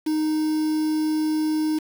triangle tone with quantisation, 310.1 Hz, D#4, 6 cents flat, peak -18 dBFS, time 0.06-1.79 s, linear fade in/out 10 ms, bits 6, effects none

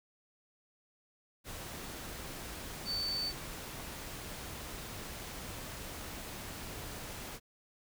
sine tone in noise, 4536 Hz, C#8, 39 cents sharp, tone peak -33 dBFS, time 2.85-3.33 s, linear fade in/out 50 ms, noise pink, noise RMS -44 dBFS, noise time 1.44-7.4 s, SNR +8 dB, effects none

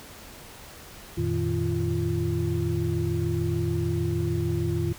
sine tone cluster, 88.9 / 115.6 / 156.1 / 344.4 Hz, F2 / A#2 / D#3 / F4, +31 / -14 / +6 / -24 cents, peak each -29 dBFS, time 1.17-4.93 s, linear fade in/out 10 ms, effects pink hiss -45 dBFS RMS until 4.98 s

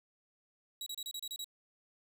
sawtooth tone bursts, 3873 Hz, B7, 35 cents flat, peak -36 dBFS, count 8, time 0.81-1.444 s, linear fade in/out 2 ms, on 53 ms, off 30 ms, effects none

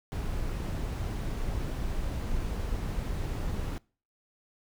brown noise, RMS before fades -32 dBFS, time 0.12-3.78 s, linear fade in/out 0 ms, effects noise-tail reverb RT60 0.4 s tail -24 dB re dry

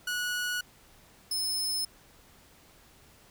sawtooth tone pair in turn, 1464 / 5217 Hz, F#6 / E8, -19 / -19 cents, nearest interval octave + minor seventh, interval 2200 cents, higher second, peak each -26 dBFS, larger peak neither, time 0.07-0.61 / 1.31-1.85 s, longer neither, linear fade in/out 5 ms, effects pink hiss -58 dBFS RMS until 3.3 s

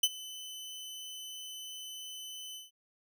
sawtooth tone with ADSR envelope, 3027 Hz, F#7, 39 cents sharp, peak -18 dBFS, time 0.03-2.71 s, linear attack 6 ms, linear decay 44 ms, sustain -21 dB, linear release 160 ms, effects none

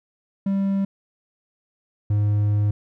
triangle tone pair in turn, 196 / 103.83 Hz, G3 / G#2, 0 / 0 cents, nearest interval major seventh, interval 1100 cents, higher first, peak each -17 / -15 dBFS, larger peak second, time 0.46-0.85 / 2.1-2.71 s, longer second, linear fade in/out 5 ms, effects none

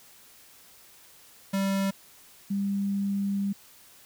square / sine tone pair in turn, 195.1 / 198.97 Hz, G3 / G3, -8 / +26 cents, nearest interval unison, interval 34 cents, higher second, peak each -25 dBFS, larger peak neither, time 1.53-1.91 / 2.5-3.53 s, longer second, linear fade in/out 10 ms, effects white hiss -54 dBFS RMS until 4.05 s

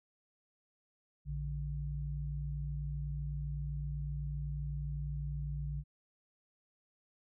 sine tone pair together, 57.77 / 145.7 Hz, A#1 / D3, -15 / -13 cents, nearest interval octave + major third, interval 1602 cents, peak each -38 / -38 dBFS, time 1.25-5.84 s, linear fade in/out 50 ms, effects none

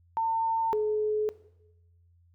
sine tone pair in turn, 903 / 426.2 Hz, A5 / G#4, +45 / +45 cents, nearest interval octave + minor second, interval 1300 cents, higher first, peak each -24 / -24 dBFS, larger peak neither, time 0.17-0.73 / 0.73-1.29 s, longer neither, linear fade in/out 0 ms, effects noise-tail reverb RT60 0.9 s tail -17 dB re dry + added 86 Hz sine -59 dBFS peak until 2.34 s

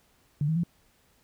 sine tone with pitch steps, 146.7 / 159.4 / 171 Hz, D3 / D#3 / F3, -2 / +42 / -36 cents, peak -23 dBFS, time 0.41-0.635 s, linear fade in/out 2 ms, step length 75 ms, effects pink hiss -65 dBFS RMS until 1.23 s

